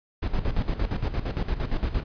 brown noise with tremolo, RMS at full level -24 dBFS, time 0.22-2.04 s, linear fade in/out 10 ms, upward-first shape square, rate 8.7 Hz, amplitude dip 70%, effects resampled to 11025 Hz

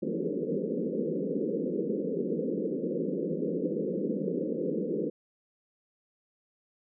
white band-pass noise, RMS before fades -31 dBFS, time 0.02-5.1 s, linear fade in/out 5 ms, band 160 to 520 Hz, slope 96 dB/octave, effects none

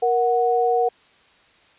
sine tone pair together, 470 / 737.8 Hz, A#4 / F#5, +14 / -5 cents, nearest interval minor sixth, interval 781 cents, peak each -19 dBFS, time 0.02-0.89 s, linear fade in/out 10 ms, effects white hiss -55 dBFS RMS until 1.78 s + resampled to 8000 Hz

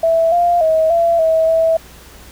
sine tone with pitch steps, 658 / 697 / 638 / 676 / 645 / 652 Hz, E5 / F5 / D#5 / E5 / E5 / E5, -3 / -4 / +43 / +43 / -38 / -19 cents, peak -10 dBFS, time 0.03-1.77 s, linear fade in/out 5 ms, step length 290 ms, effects added 59 Hz sine -43 dBFS peak until 2.31 s + pink hiss -41 dBFS RMS until 2.31 s

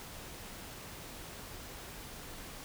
silence, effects pink hiss -47 dBFS RMS until 2.64 s

